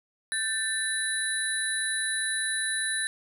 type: tone cluster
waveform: sine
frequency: 1553 / 1775 / 3950 / 9880 Hz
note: G6 / A6 / B7 / D#9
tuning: -17 / +15 / 0 / -13 cents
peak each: -36 / -31 / -33 / -30 dBFS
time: 0.32-3.07 s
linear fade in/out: 0 ms
effects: none